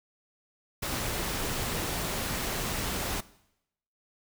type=noise; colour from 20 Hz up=pink; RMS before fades=-32 dBFS; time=0.82-3.21 s; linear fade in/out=10 ms; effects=noise-tail reverb RT60 0.8 s tail -19 dB re dry